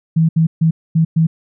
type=tone bursts at uneven times; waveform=sine; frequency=162.1 Hz; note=E3; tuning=29 cents flat; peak=-9 dBFS; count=5; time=0.16-0.29 / 0.36-0.47 / 0.61-0.71 / 0.95-1.05 / 1.16-1.27 s; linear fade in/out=10 ms; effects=none